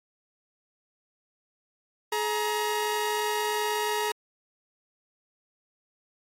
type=tone pair together; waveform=sawtooth; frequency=423.7 / 944.1 Hz; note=G#4 / A#5; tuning=+35 / +22 cents; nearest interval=octave + major second; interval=1387 cents; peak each=-25 dBFS; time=2.12-4.12 s; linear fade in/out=5 ms; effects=AAC 48 kbps